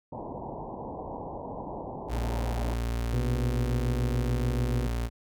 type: low-pass noise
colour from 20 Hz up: white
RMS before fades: -38 dBFS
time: 0.12-2.74 s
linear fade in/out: 5 ms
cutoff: 980 Hz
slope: 96 dB/octave
type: tone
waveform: 35% pulse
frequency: 58.27 Hz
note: A#1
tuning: in tune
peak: -26 dBFS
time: 2.08-5.1 s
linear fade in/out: 50 ms
type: harmonic tone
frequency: 123.47 Hz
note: B2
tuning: in tune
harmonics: 1 / 2 / 3 / 4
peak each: -29 / -35 / -39 / -41 dBFS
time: 3.13-4.87 s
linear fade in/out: 5 ms
effects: none